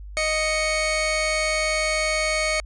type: tone pair together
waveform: sawtooth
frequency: 623 / 2220 Hz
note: D#5 / C#7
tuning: +2 / +2 cents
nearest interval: octave + minor seventh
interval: 2200 cents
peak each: -20 dBFS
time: 0.17-2.6 s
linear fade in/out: 0 ms
effects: added 50 Hz sine -35 dBFS peak until 2.65 s + resampled to 22050 Hz